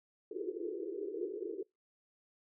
white band-pass noise, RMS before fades -40 dBFS, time 0.31-1.63 s, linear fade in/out 5 ms, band 330 to 450 Hz, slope 96 dB/octave, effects noise-tail reverb RT60 0.2 s tail -26 dB re dry

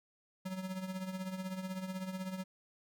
square tone with tremolo, 187.3 Hz, F#3, 21 cents sharp, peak -36 dBFS, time 0.45-2.44 s, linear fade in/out 10 ms, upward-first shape triangle, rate 16 Hz, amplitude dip 70%, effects none

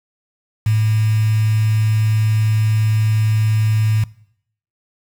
sine tone with quantisation, 108.6 Hz, A2, 22 cents flat, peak -12 dBFS, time 0.66-4.04 s, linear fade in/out 5 ms, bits 5, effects noise-tail reverb RT60 0.7 s tail -21 dB re dry

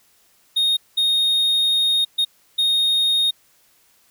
triangle tone bursts at uneven times, 3711 Hz, A#7, 9 cents flat, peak -14 dBFS, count 4, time 0.56-0.77 / 0.97-2.05 / 2.18-2.25 / 2.58-3.31 s, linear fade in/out 10 ms, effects white hiss -58 dBFS RMS until 4.1 s

